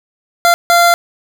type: tone bursts at uneven times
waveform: 25% pulse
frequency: 691 Hz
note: F5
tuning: 19 cents flat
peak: -3 dBFS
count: 2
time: 0.45-0.54 / 0.7-0.94 s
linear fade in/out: 0 ms
effects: none